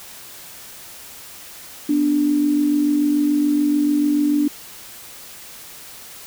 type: tone pair together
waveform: sine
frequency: 246.9 / 293.8 Hz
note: B3 / D4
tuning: 0 / +1 cents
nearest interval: minor third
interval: 301 cents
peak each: -24 / -15 dBFS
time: 1.89-4.48 s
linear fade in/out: 5 ms
effects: white hiss -39 dBFS RMS until 6.26 s